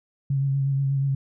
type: tone with vibrato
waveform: sine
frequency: 137.3 Hz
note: C#3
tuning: 16 cents flat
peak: -20 dBFS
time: 0.3-1.15 s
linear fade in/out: 5 ms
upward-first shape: sine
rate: 8.3 Hz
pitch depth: 26 cents each way
effects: none